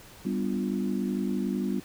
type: chord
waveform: sine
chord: G dominant seventh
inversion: none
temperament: equal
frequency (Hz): 196 / 246.9 / 293.7 / 349.2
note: G3 / B3 / D4 / F4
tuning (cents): 0 / 0 / 0 / 0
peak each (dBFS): -29 / -31 / -35 / -35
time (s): 0.25-1.8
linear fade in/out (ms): 5
effects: pink hiss -50 dBFS RMS until 1.84 s